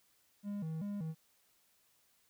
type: tone with vibrato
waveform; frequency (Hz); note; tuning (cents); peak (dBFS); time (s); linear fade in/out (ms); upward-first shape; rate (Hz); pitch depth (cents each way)
triangle; 180.3; F#3; -45; -35; 0.43-1.15; 50; square; 2.6; 210
effects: white hiss -72 dBFS RMS until 2.29 s